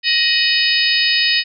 harmonic tone with a mistuned harmonic, 626 Hz, D#5, 10 cents sharp, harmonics 3 / 4 / 5 / 6 / 7 / 8, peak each -20 / -20 / -20 / -20 / -20 / -20 dBFS, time 0.03-1.44 s, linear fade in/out 50 ms, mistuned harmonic 5, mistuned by -91 cents, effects none

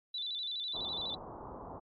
sine tone with vibrato, 3729 Hz, A#7, in tune, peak -35 dBFS, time 0.14-1.15 s, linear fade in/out 5 ms, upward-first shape square, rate 12 Hz, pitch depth 92 cents each way
white low-pass noise, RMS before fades -46 dBFS, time 0.73-1.8 s, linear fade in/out 20 ms, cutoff 1100 Hz, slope 48 dB/octave
effects MP3 32 kbps

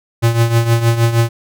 square tone with tremolo, 116.1 Hz, A#2, 7 cents flat, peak -8 dBFS, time 0.22-1.29 s, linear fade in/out 20 ms, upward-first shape triangle, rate 6.4 Hz, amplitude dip 75%, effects none

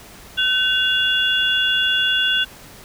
sine tone cluster, 1519 / 2806 / 3404 Hz, F#6 / F7 / G#7, +45 / +8 / +42 cents, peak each -20 dBFS, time 0.37-2.45 s, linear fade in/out 20 ms, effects pink hiss -42 dBFS RMS until 2.84 s

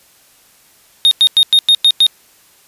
triangle tone bursts, 3700 Hz, A#7, 14 cents flat, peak -4 dBFS, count 7, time 1.05-2.066 s, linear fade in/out 0 ms, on 62 ms, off 97 ms, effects white hiss -49 dBFS RMS until 2.67 s + resampled to 32000 Hz

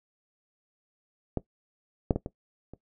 clicks, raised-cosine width 2 ms, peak -14 / -8 / -15 / -20 / -29 dBFS, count 5, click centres 1.373 / 2.108 / 2.16 / 2.261 / 2.736 s, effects noise-tail reverb RT60 0.1 s tail -17 dB re dry

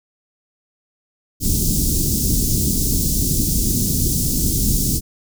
pink band-stop noise, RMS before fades -18 dBFS, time 1.4-5.01 s, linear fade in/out 50 ms, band 300 to 5500 Hz, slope 24 dB/octave, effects none

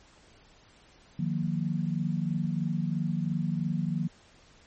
sine chord, Eb suspended second, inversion none, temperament equal with one note detuned, 155.56 / 178.59 / 233.1 Hz, Eb3 / F3 / Bb3, 0 / +39 / 0 cents, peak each -30 / -30 / -34 dBFS, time 1.19-4.08 s, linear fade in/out 5 ms, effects pink hiss -58 dBFS RMS until 4.66 s + MP3 32 kbps

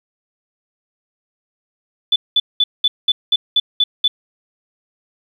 sine tone bursts, 3484 Hz, A7, 18 cents flat, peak -10 dBFS, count 9, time 2.12-4.08 s, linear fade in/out 5 ms, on 40 ms, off 200 ms, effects 8-bit

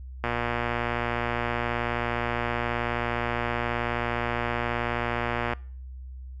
click train, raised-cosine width 0.5 ms, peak -12 dBFS, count 631, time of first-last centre 0.24-5.534 s, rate 119 Hz, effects noise-tail reverb RT60 0.5 s tail -24 dB re dry + added 64 Hz sine -37 dBFS peak until 6.4 s

